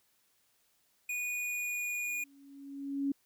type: tone with pitch glide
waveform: square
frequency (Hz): 2461 to 2443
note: D#7 to D#7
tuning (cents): -20 to -32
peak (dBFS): -34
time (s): 1.09-2.24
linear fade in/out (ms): 5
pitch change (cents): -12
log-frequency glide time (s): 1.29-2.05
type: tone with exponential growth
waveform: sine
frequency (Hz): 278.1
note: C#4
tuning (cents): +6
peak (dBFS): -27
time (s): 2.06-3.12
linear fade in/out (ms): 5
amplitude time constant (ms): 230
effects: white hiss -72 dBFS RMS until 3.25 s